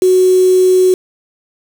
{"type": "tone with quantisation", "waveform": "sine", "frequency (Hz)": 370, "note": "F#4", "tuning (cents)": 0, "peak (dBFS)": -6, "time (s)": [0.02, 0.94], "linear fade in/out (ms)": 2, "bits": 4, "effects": []}